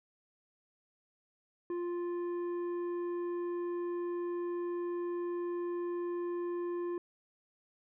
triangle tone with tanh clipping, 349.2 Hz, F4, in tune, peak -35 dBFS, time 1.7-6.98 s, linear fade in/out 2 ms, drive 12 dB, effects none

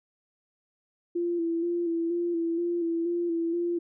sine tone with vibrato, 339.5 Hz, F4, 49 cents flat, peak -25 dBFS, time 1.15-3.79 s, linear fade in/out 10 ms, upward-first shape square, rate 2.1 Hz, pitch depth 31 cents each way, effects none

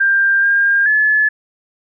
sine tone with pitch steps, 1590 / 1608 / 1720 Hz, G6 / G6 / A6, +24 / +44 / -40 cents, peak -10 dBFS, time 0-1.29 s, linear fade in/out 10 ms, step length 430 ms, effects none

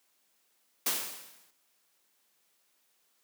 white noise with exponential decay, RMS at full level -27 dBFS, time 0.86-1.51 s, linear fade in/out 5 ms, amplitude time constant 140 ms, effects white hiss -72 dBFS RMS until 3.23 s + high-pass 200 Hz 12 dB/octave

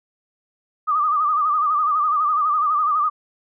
sine tone with vibrato, 1209 Hz, D6, 50 cents sharp, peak -16 dBFS, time 0.87-3.1 s, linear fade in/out 20 ms, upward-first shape sine, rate 12 Hz, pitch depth 81 cents each way, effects none

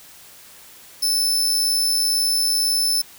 sawtooth tone with amplitude modulation, 5274 Hz, E8, in tune, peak -13 dBFS, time 1.02-3.02 s, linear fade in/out 10 ms, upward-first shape sine, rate 102 Hz, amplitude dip 35%, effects white hiss -45 dBFS RMS until 3.18 s

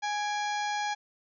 harmonic tone with a mistuned harmonic, 830.6 Hz, G#5, in tune, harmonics 1 / 2 / 3 / 4 / 5 / 6 / 7 / 8, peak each -30 / -36 / -40 / -42 / -44 / -46 / -47 / -48 dBFS, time 0.02-0.95 s, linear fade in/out 20 ms, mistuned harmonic 3, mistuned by -86 cents, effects none

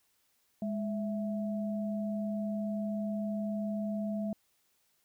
sine tone pair together, 207.7 / 659.4 Hz, G#3 / E5, 0 / 0 cents, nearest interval octave + minor sixth, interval 2000 cents, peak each -32 / -39 dBFS, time 0.62-4.33 s, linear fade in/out 2 ms, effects white hiss -73 dBFS RMS until 5.04 s

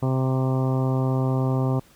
harmonic tone with a mistuned harmonic, 130.81 Hz, C3, in tune, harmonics 1 / 2 / 3 / 4 / 5 / 6 / 7 / 8 / 9, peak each -21 / -27 / -31 / -33 / -35 / -37 / -38 / -39 / -40 dBFS, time 0.02-1.8 s, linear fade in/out 10 ms, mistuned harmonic 7, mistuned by +18 cents, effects pink hiss -55 dBFS RMS until 1.95 s

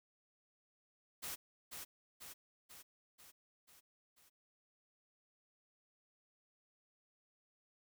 white noise with echo, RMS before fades -44 dBFS, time 1.22-1.36 s, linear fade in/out 20 ms, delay 490 ms, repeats 6, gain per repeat -4 dB, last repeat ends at 4.3 s, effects none

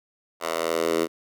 10% pulse tone with high-pass filter sweep, 82.41 Hz, E2, in tune, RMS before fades -25 dBFS, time 0.4-1.08 s, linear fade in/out 50 ms, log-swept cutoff 750 to 350 Hz, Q 2, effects none

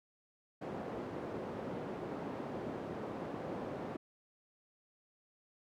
white band-pass noise, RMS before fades -42 dBFS, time 0.61-3.97 s, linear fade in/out 10 ms, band 140 to 520 Hz, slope 12 dB/octave, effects none

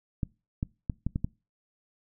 clicks, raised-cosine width 5 ms, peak -16 dBFS, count 6, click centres 0.232 / 0.629 / 0.898 / 1.066 / 1.159 / 1.245 s, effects noise-tail reverb RT60 0.3 s tail -24 dB re dry

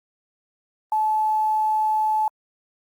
sine tone with quantisation, 864 Hz, A5, 32 cents flat, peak -18 dBFS, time 0.92-2.28 s, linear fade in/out 2 ms, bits 8, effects Opus 32 kbps

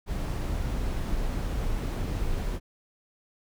brown noise, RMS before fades -29 dBFS, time 0.06-2.6 s, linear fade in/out 50 ms, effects none

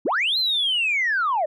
sine linear two-way sweep, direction up then down, 174.61 to 4186 to 570 Hz, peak -18 dBFS, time 0.05-1.46 s, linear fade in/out 10 ms, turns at 0.38 s, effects tanh soft clip ceiling -15 dBFS

